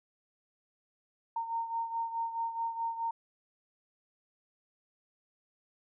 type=beating tone pair; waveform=sine; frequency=917 / 921.7 Hz; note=A#5 / A#5; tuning=-29 / -20 cents; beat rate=4.7 Hz; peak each=-33 / -39 dBFS; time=1.36-3.11 s; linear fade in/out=5 ms; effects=none

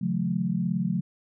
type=tone cluster; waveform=sine; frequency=138.5 / 161 / 181 / 217.8 Hz; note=C#3 / E3 / F#3 / A3; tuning=-1 / -41 / -38 / -17 cents; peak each=-32 / -34 / -26 / -30 dBFS; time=0.01-1.01 s; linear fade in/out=10 ms; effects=none

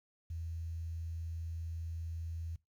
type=tone with quantisation; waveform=sine; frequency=82.5 Hz; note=E2; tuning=2 cents sharp; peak=-38 dBFS; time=0.3-2.56 s; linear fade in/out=5 ms; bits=11; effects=noise-tail reverb RT60 0.2 s tail -21 dB re dry

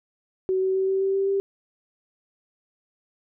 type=tone with pitch steps; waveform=sine; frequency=376.1 / 378.9 / 381.8 / 384.7 / 387.6 / 390.5 / 393.4 Hz; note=F#4 / F#4 / G4 / G4 / G4 / G4 / G4; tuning=+28 / +41 / -46 / -33 / -20 / -7 / +6 cents; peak=-20 dBFS; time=0.49-1.4 s; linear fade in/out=0 ms; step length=130 ms; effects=none

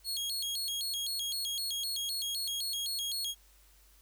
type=tone with vibrato; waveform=sawtooth; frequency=3769 Hz; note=A#7; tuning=18 cents sharp; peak=-30 dBFS; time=0.04-3.35 s; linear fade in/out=50 ms; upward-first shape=square; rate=3.9 Hz; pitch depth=240 cents each way; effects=added 50 Hz sine -61 dBFS peak until 4.01 s + white hiss -64 dBFS RMS until 4.01 s

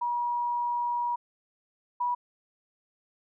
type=tone pair in turn; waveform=sine; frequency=960 / 973.4 Hz; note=B5 / B5; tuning=-49 / -25 cents; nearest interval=unison; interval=24 cents; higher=second; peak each=-26 / -25 dBFS; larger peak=second; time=0.01-1.16 / 2-2.15 s; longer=first; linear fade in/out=10 ms; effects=none

